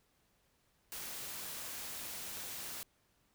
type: noise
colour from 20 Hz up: white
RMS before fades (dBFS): -44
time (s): 0.92-2.83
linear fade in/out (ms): 0
effects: pink hiss -74 dBFS RMS until 3.34 s